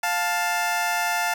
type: tone pair together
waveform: 20% pulse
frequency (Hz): 703.6 / 880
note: F5 / A5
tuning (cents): +13 / 0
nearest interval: major third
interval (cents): 387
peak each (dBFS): -20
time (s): 0.03-1.34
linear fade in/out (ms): 5
effects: 7-bit